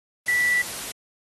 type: tone in noise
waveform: sine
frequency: 1963 Hz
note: B6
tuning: 11 cents flat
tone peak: -18 dBFS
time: 0.28-0.62 s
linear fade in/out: 5 ms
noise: white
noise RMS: -33 dBFS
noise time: 0.26-0.92 s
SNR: +12 dB
effects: AAC 32 kbps